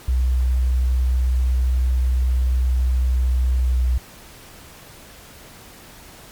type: tone with pitch glide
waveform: sine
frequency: 63 to 62.24 Hz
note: B1 to B1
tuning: +35 to +14 cents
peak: -15 dBFS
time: 0.08-3.98 s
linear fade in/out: 5 ms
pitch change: -21 cents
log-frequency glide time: 3.57-3.83 s
effects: pink hiss -43 dBFS RMS until 6.31 s + MP3 96 kbps